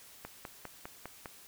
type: click train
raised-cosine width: 0.5 ms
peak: -26 dBFS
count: 6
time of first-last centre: 0.25-1.258 s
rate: 4.96 Hz
effects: white hiss -55 dBFS RMS until 1.47 s